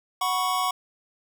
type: chord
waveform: square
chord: F# suspended fourth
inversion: none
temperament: equal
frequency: 740 / 987.8 / 1108.7 Hz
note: F#5 / B5 / C#6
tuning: 0 / 0 / 0 cents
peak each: -29 / -31 / -26 dBFS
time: 0.21-0.71 s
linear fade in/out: 5 ms
effects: none